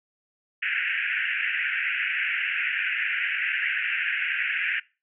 pink band-pass noise, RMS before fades -27 dBFS, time 0.62-4.8 s, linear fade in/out 10 ms, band 1500 to 2800 Hz, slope 96 dB/octave, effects noise-tail reverb RT60 0.3 s tail -22 dB re dry

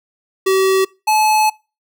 square tone pair in turn, 382.1 / 860.5 Hz, G4 / A5, -44 / -39 cents, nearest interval octave + major second, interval 1405 cents, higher second, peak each -12 dBFS, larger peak neither, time 0.46-0.85 / 1.07-1.5 s, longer second, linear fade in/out 10 ms, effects noise-tail reverb RT60 0.3 s tail -25 dB re dry

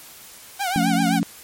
sawtooth tone with vibrato, 755 Hz, F#5, 35 cents sharp, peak -18 dBFS, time 0.59-1.2 s, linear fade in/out 20 ms, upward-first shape triangle, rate 7.7 Hz, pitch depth 140 cents each way
sine chord, F augmented, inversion none, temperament equal, 174.61 / 220 / 277.2 Hz, F3 / A3 / C#4, 0 / 0 / 0 cents, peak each -22 dBFS, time 0.76-1.23 s, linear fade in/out 0 ms
effects white hiss -43 dBFS RMS until 1.43 s + MP3 64 kbps

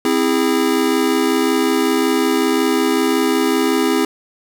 square chord, C augmented, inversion none, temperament just, 261.6 / 327 / 408.8 Hz, C4 / E4 / G#4, 0 / -14 / -27 cents, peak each -19 dBFS, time 0.05-4.05 s, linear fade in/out 2 ms, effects 7-bit

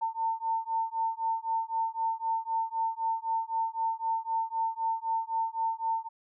sine beating tone pair, 900 / 903.9 Hz, A5 / A5, +39 / +46 cents, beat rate 3.9 Hz, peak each -31 dBFS, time 0.01-6.09 s, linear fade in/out 20 ms, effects none

